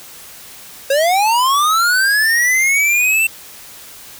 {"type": "linear sweep", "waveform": "square", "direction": "up", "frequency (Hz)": [531, 2700], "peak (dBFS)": -12, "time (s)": [0.9, 3.27], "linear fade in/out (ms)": 5, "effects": ["white hiss -37 dBFS RMS until 4.19 s"]}